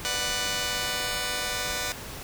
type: chord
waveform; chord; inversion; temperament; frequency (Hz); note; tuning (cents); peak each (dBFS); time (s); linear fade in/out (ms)
5% pulse; B minor; none; just; 493.9 / 592.7 / 740.8; B4 / D5 / F#5; 0 / +16 / +2; -21; 0.05-1.92; 0
effects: pink hiss -39 dBFS RMS until 2.23 s